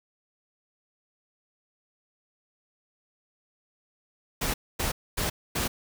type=noise bursts; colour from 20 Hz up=pink; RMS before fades=-28 dBFS; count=4; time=4.41-5.68 s; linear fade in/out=10 ms; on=130 ms; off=250 ms; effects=none